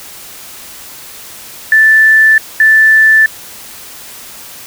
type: tone pair in turn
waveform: sine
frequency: 1760 / 1760 Hz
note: A6 / A6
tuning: 0 / 0 cents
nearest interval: unison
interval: 0 cents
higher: neither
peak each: -3 dBFS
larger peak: neither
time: 1.72-2.38 / 2.6-3.26 s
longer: neither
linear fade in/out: 2 ms
effects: white hiss -31 dBFS RMS until 4.66 s

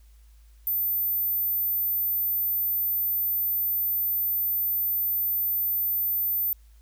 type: tone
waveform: sine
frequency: 14080 Hz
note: A9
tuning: in tune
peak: -23 dBFS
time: 0.67-6.53 s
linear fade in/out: 0 ms
effects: added 54 Hz sine -50 dBFS peak until 6.81 s + white hiss -66 dBFS RMS until 6.81 s

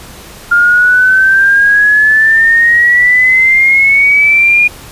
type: exponential sweep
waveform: sine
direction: up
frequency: 1403 to 2440 Hz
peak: -4 dBFS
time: 0.51-4.68 s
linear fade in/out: 10 ms
effects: pink hiss -32 dBFS RMS until 4.91 s + resampled to 32000 Hz

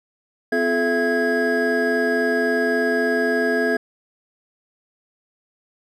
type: tone cluster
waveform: triangle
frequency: 255 / 346.7 / 430.3 / 669 / 1648 Hz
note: C4 / F4 / A4 / E5 / G#6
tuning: -44 / -13 / -39 / +25 / -14 cents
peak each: -22 / -27 / -20 / -23 / -21 dBFS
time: 0.52-3.77 s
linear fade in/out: 5 ms
effects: none

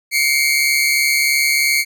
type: tone pair together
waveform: sawtooth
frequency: 2125 / 2268 Hz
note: C7 / C#7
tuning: +26 / +39 cents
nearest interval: minor second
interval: 113 cents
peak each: -13 dBFS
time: 0.11-1.85 s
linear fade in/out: 50 ms
effects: none

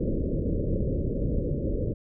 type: low-pass noise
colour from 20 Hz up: pink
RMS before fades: -27 dBFS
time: 0-1.94 s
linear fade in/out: 10 ms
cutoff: 570 Hz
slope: 96 dB/octave
effects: none

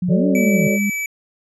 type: tone with pitch glide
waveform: sine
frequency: 180 to 203.2 Hz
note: F#3 to G#3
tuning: -47 to -38 cents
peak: -17 dBFS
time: 0.02-0.9 s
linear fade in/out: 5 ms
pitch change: +209 cents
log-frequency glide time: 0.17-0.5 s
type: linear two-way sweep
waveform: sine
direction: up then down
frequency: 130.5 to 293.8 to 143.6 Hz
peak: -17 dBFS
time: 0.08-0.68 s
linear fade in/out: 10 ms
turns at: 0.26 s
type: chord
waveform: sine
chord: D major seventh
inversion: first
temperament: equal with one note detuned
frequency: 370 / 440 / 554.4 / 597.3 Hz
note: F#4 / A4 / C#5 / D5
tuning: 0 / 0 / 0 / +29 cents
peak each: -25 dBFS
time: 0.08-0.79 s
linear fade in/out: 50 ms
type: tone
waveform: square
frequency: 2300 Hz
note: D7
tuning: 37 cents flat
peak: -22 dBFS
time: 0.35-1.06 s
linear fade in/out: 2 ms
effects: resampled to 32000 Hz

